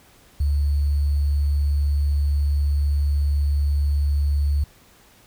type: tone with sample-and-hold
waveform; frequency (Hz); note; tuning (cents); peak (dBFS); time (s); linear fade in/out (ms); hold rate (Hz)
sine; 72; D2; -34; -17; 0.4-4.64; 5; 4410
effects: pink hiss -53 dBFS RMS until 5.26 s